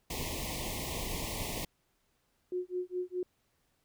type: band-stop noise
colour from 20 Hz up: pink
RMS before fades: -37 dBFS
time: 0.1-1.65 s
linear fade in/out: 5 ms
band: 1100 to 1900 Hz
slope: 96 dB/octave
type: clicks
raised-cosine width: 2 ms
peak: -32 / -32 dBFS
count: 2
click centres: 0.969 / 1.007 s
type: tone with tremolo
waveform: sine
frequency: 362.3 Hz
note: F#4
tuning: 36 cents flat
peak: -30 dBFS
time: 2.52-3.23 s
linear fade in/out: 2 ms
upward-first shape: sine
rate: 4.8 Hz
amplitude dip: 100%
effects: pink hiss -75 dBFS RMS until 3.84 s